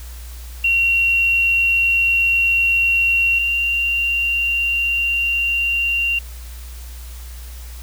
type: tone pair in turn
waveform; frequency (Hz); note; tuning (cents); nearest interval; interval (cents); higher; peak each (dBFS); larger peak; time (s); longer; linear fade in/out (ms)
sine; 2744 / 2768; F7 / F7; -31 / -16; unison; 15; second; -13 / -16; first; 0.64-3.39 / 3.39-6.19; second; 5
effects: added 60 Hz sine -31 dBFS peak until 7.82 s + white hiss -42 dBFS RMS until 7.82 s